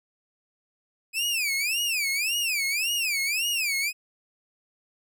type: tone with vibrato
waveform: sawtooth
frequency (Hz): 2500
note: D#7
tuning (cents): +8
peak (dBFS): -21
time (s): 1.13-3.93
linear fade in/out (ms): 50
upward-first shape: sine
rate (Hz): 1.8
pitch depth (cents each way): 250
effects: none